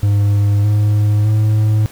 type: tone with pitch steps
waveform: triangle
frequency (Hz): 102 / 104.69 / 107.44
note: G#2 / G#2 / A2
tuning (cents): -31 / +14 / -41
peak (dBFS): -8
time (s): 0.03-1.86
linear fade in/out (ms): 0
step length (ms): 610
effects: pink hiss -40 dBFS RMS until 1.91 s